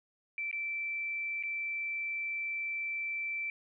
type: tone with dropouts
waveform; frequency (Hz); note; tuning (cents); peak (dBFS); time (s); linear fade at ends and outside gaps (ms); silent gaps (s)
sine; 2333; D7; -12; -33; 0.38-3.5; 1; 0.513-0.528 / 1.427-1.435
effects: none